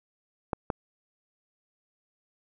clicks, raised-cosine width 1 ms, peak -13 dBFS, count 2, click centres 0.532 / 0.702 s, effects none

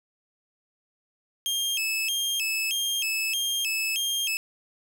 sawtooth tone with vibrato, 2893 Hz, F#7, 40 cents flat, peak -22 dBFS, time 1.46-4.37 s, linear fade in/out 0 ms, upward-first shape square, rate 1.6 Hz, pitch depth 180 cents each way, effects none

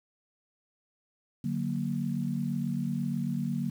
sine chord, D augmented, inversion none, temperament equal, 146.83 / 185 / 233.1 Hz, D3 / F#3 / A#3, 0 / 0 / 0 cents, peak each -33 / -33 / -32 dBFS, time 1.44-3.7 s, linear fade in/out 5 ms, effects 9-bit

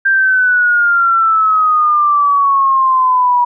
sine exponential sweep, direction down, 1589 to 966 Hz, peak -8 dBFS, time 0.05-3.45 s, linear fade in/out 10 ms, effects none

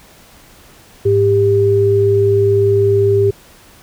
sine tone pair together, 104.38 / 397.3 Hz, G#2 / G4, +9 / +23 cents, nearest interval octave + major seventh, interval 2314 cents, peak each -15 / -10 dBFS, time 1.05-3.31 s, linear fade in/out 10 ms, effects pink hiss -44 dBFS RMS until 3.82 s

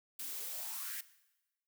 blue noise with high-pass filter sweep, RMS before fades -42 dBFS, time 0.19-1.01 s, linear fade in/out 5 ms, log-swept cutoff 230 to 1900 Hz, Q 5.7, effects noise-tail reverb RT60 1.0 s tail -17 dB re dry

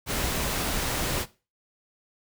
pink noise, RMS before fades -28 dBFS, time 0.06-1.26 s, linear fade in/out 50 ms, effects noise-tail reverb RT60 0.3 s tail -17 dB re dry

